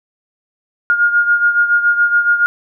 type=beating tone pair; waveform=sine; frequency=1420 / 1427.1 Hz; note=F6 / F6; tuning=+28 / +37 cents; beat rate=7.1 Hz; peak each=-11 / -17 dBFS; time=0.9-2.46 s; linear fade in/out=0 ms; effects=none

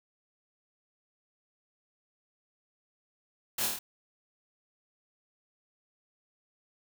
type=noise with echo; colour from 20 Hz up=white; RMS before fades=-32 dBFS; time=3.58-3.66 s; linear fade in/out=5 ms; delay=26 ms; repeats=5; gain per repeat=-2 dB; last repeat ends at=3.79 s; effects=none

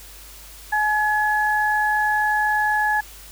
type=tone pair together; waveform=sine; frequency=848 / 1696 Hz; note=G#5 / G#6; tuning=+36 / +36 cents; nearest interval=octave; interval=1200 cents; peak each=-20 dBFS; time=0.72-3.01 s; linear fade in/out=10 ms; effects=added 50 Hz sine -44 dBFS peak until 3.31 s + white hiss -43 dBFS RMS until 3.31 s

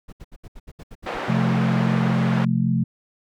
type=noise bursts; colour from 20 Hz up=brown; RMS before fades=-38 dBFS; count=10; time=0.08-1.189 s; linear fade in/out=10 ms; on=47 ms; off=71 ms
type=band-pass noise; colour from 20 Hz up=pink; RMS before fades=-29 dBFS; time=1.06-2.45 s; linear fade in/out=5 ms; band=360 to 1900 Hz; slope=12 dB/octave
type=chord; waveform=sine; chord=F major; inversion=second; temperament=equal; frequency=130.81 / 174.61 / 220 Hz; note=C3 / F3 / A3; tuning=0 / 0 / 0 cents; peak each=-22 dBFS; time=1.28-2.84 s; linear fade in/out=10 ms
effects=none

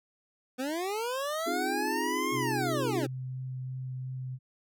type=linear two-way sweep; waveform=25% pulse; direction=up then down; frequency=245.6 to 1088 to 245.6 Hz; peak=-27 dBFS; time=0.58-3.07 s; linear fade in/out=20 ms; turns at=2.33 s
type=chord; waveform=sine; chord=F minor seventh; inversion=second; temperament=equal; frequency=261.6 / 311.1 / 349.2 / 415.3 Hz; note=C4 / Eb4 / F4 / Ab4; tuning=0 / 0 / 0 / 0 cents; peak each=-36 dBFS; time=1.46-3.07 s; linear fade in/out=10 ms
type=tone with vibrato; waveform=sine; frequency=129.1 Hz; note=C3; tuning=23 cents flat; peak=-34 dBFS; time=2.31-4.39 s; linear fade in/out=50 ms; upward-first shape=triangle; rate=2.9 Hz; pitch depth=10 cents each way
effects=none

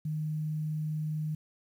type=tone with quantisation; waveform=sine; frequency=154.1 Hz; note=D#3; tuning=16 cents flat; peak=-30 dBFS; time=0.05-1.35 s; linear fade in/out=5 ms; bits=10; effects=none

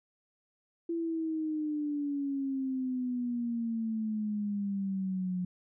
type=exponential sweep; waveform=sine; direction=down; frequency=337.7 to 179.6 Hz; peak=-30 dBFS; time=0.89-5.45 s; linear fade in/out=5 ms; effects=none

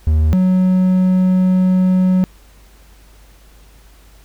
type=tone pair in turn; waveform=triangle; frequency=77.78 / 184.89 Hz; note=D#2 / F#3; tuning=0 / -1 cents; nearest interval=octave + minor third; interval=1499 cents; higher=second; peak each=-8 dBFS; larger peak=neither; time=0.07-0.33 / 0.33-2.24 s; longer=second; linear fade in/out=0 ms; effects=added 50 Hz sine -43 dBFS peak until 4.24 s + pink hiss -50 dBFS RMS until 4.24 s

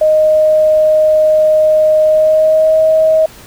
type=tone with pitch glide; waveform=sine; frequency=620 to 633.4 Hz; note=D#5 to D#5; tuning=-6 to +31 cents; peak=-6 dBFS; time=0.01-3.26 s; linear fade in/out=5 ms; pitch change=+37 cents; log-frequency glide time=2.05-2.81 s; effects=pink hiss -37 dBFS RMS until 3.46 s

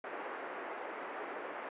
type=band-pass noise; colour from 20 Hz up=pink; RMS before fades=-43 dBFS; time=0.04-1.69 s; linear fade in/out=2 ms; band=350 to 2000 Hz; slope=24 dB/octave; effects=resampled to 8000 Hz

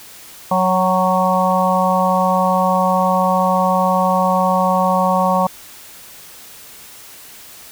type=harmonic tone with a mistuned harmonic; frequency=184.7 Hz; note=F#3; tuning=3 cents flat; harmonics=1 / 3 / 4 / 5 / 6; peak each=-19 / -19 / -19 / -19 / -19 dBFS; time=0.51-5.47 s; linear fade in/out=5 ms; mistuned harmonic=4; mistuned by=+25 cents; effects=white hiss -39 dBFS RMS until 7.71 s

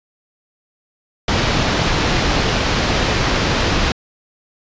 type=low-pass noise; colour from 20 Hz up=pink; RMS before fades=-17 dBFS; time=1.28-3.92 s; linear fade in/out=2 ms; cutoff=5500 Hz; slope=24 dB/octave; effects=resampled to 16000 Hz

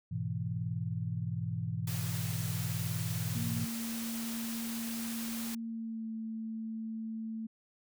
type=chord; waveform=sine; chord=E major; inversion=first; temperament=equal; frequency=103.83 / 123.47 / 164.81 Hz; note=G#2 / B2 / E3; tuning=0 / 0 / 0 cents; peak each=-37 dBFS; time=0.11-3.66 s; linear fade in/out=10 ms
type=noise; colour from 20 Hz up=white; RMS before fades=-42 dBFS; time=1.87-5.55 s; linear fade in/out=5 ms
type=tone with pitch glide; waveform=sine; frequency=229.2 to 222.5 Hz; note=A#3 to A3; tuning=-29 to +20 cents; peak=-36 dBFS; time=3.35-7.47 s; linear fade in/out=10 ms; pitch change=-51 cents; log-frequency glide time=5.54-6.1 s
effects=none

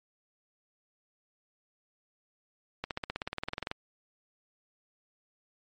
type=accelerating click train; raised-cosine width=0.3 ms; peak=-17 dBFS; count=17; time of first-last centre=2.84-3.714 s; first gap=68 ms; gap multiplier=0.97; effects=MP3 48 kbps

